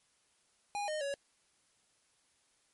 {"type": "tone with pitch steps", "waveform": "square", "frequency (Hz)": [818, 614, 560], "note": ["G#5", "D#5", "C#5"], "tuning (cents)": [-26, -23, 18], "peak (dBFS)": -35, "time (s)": [0.75, 1.14], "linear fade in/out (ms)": 0, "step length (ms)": 130, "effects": ["white hiss -72 dBFS RMS until 2.73 s", "MP3 48 kbps"]}